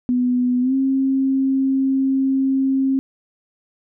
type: tone with pitch glide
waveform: sine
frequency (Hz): 248.3 to 267.7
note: B3 to C4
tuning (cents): +9 to +40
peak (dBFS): -15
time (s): 0.09-2.99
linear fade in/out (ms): 0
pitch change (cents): +131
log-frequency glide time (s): 0.61-0.74
effects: none